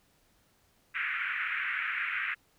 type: band-pass noise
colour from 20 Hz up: pink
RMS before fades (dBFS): -33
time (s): 0.94-2.35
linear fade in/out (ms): 20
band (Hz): 1400 to 2500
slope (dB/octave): 48
effects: pink hiss -68 dBFS RMS until 2.58 s